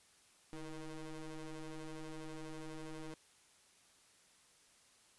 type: ring-modulated tone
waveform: 30% pulse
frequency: 155.9 Hz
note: D#3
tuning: 4 cents sharp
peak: -39 dBFS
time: 0.53-3.14 s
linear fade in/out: 0 ms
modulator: 162 Hz
effects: white hiss -67 dBFS RMS until 5.18 s + resampled to 24000 Hz